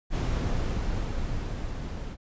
brown noise with level ramp, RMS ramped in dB -25 to -35 dBFS, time 0.1-2.17 s, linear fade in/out 50 ms, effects resampled to 16000 Hz

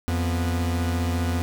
45% pulse tone pair together, 86.44 / 244.5 Hz, F2 / B3, -17 / -17 cents, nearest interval octave + tritone, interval 1800 cents, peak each -23 / -29 dBFS, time 0.08-1.42 s, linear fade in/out 0 ms, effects none

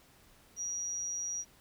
sine tone, 5760 Hz, F#8, 47 cents flat, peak -34 dBFS, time 0.56-1.45 s, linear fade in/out 50 ms, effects pink hiss -62 dBFS RMS until 1.6 s

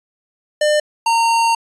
square tone pair in turn, 600 / 918.9 Hz, D5 / A#5, +37 / -25 cents, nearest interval perfect fifth, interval 738 cents, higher second, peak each -13 dBFS, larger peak neither, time 0.61-0.8 / 1.06-1.55 s, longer second, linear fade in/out 5 ms, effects resampled to 22050 Hz

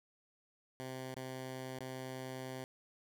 10% pulse tone with dropouts, 130 Hz, C3, 11 cents flat, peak -34 dBFS, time 0.8-2.64 s, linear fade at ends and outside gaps 0 ms, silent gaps 1.143-1.165 / 1.787-1.806 s, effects none

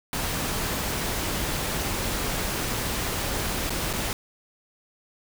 pink noise with dropouts, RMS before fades -28 dBFS, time 0.13-4.13 s, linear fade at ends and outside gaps 1 ms, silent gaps 3.696-3.704 / 3.93-3.935 s, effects none

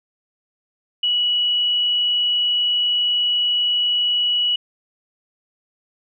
sine tone, 2933 Hz, F#7, 16 cents flat, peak -16 dBFS, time 1.03-4.56 s, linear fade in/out 5 ms, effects none

